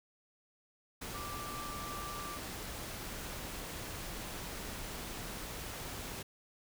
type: tone in noise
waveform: sine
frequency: 1174.7 Hz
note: D6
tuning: in tune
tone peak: -43 dBFS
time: 1.14-2.38 s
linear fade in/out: 10 ms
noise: pink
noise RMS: -43 dBFS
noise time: 1.01-6.23 s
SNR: -3 dB
effects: none